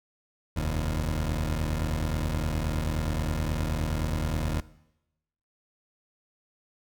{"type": "tone pair together", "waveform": "20% pulse", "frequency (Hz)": [43.66, 77.8], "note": ["F1", "D#2"], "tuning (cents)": [0, 0], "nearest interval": "minor seventh", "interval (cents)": 1000, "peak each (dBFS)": [-25, -24], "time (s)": [0.56, 4.61], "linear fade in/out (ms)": 10, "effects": ["noise-tail reverb RT60 0.9 s tail -19 dB re dry"]}